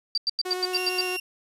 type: tone bursts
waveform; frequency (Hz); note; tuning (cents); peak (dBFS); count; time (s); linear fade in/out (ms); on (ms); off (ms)
sine; 4681; D8; -7; -21; 8; 0.15-1.01; 2; 27; 92
type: tone with vibrato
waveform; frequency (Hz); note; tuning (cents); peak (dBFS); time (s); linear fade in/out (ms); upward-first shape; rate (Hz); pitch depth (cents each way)
sawtooth; 365.6; F#4; -21; -25; 0.45-1.17; 10; sine; 8.9; 10
type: tone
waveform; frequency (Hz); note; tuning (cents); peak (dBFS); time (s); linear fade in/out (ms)
35% pulse; 2762; F7; -20; -28; 0.73-1.2; 5
effects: resampled to 32000 Hz + 9-bit